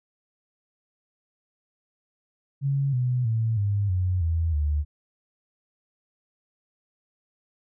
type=tone with pitch steps; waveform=sine; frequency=138.59 / 124.9 / 112.57 / 101.45 / 91.44 / 82.41 / 74.27 Hz; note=C#3 / B2 / A2 / G#2 / F#2 / E2 / D2; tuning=0 / +20 / +40 / -40 / -20 / 0 / +20 cents; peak=-21 dBFS; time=2.61-4.85 s; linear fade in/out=50 ms; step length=320 ms; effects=none